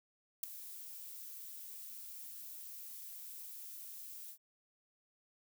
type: noise with ADSR envelope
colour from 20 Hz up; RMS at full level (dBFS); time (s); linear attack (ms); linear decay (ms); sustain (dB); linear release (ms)
violet; -32; 0.43-4.38; 7; 4; -17; 82
effects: none